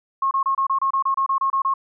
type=tone bursts; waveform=sine; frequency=1083 Hz; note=C#6; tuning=41 cents flat; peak=-17 dBFS; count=13; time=0.22-1.739 s; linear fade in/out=5 ms; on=91 ms; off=28 ms; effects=none